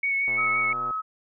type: tone with vibrato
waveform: sine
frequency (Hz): 2217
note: C#7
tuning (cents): 0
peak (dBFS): -22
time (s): 0.03-0.73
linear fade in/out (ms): 5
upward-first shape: sine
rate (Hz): 5.8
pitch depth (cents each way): 17
type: click train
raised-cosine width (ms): 1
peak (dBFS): -27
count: 77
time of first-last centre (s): 0.28-0.908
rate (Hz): 121
type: tone with tremolo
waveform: sine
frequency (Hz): 1282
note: E6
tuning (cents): -49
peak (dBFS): -25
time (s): 0.37-1.02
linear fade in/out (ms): 20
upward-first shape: triangle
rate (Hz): 2.5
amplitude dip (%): 25
effects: none